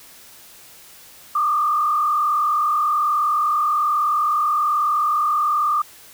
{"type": "tone with frequency modulation", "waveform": "sine", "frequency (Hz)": 1200, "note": "D6", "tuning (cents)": 37, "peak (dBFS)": -16, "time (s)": [1.35, 5.82], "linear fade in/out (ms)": 5, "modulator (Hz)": 41.2, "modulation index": 1, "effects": ["white hiss -45 dBFS RMS until 6.13 s"]}